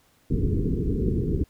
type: low-pass noise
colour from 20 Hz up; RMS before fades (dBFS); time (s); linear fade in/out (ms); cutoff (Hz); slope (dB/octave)
pink; -24; 0.3-1.44; 10; 450; 96
effects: pink hiss -62 dBFS RMS until 1.49 s